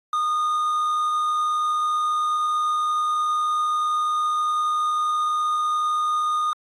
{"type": "tone with quantisation", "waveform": "triangle", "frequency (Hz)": 1227, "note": "D#6", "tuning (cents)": -25, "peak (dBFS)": -18, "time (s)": [0.13, 6.53], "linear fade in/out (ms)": 2, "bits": 7, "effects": ["AAC 32 kbps"]}